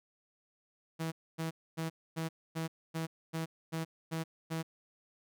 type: tone bursts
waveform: sawtooth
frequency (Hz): 162.2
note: E3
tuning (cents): -28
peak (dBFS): -30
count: 10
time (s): 0.99-4.63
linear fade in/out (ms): 20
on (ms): 130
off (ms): 260
effects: none